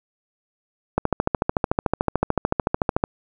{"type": "click train", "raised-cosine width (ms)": 1, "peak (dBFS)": -4, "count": 29, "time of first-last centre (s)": [0.98, 3.039], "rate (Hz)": 13.6, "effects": []}